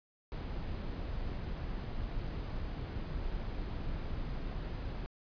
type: noise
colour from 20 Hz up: brown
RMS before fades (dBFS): -38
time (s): 0.32-5.06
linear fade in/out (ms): 0
effects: resampled to 11025 Hz